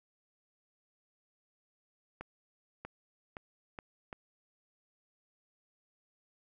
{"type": "accelerating click train", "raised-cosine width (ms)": 0.5, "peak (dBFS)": -27, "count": 5, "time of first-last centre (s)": [2.21, 4.128], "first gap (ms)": 640, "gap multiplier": 0.81, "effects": []}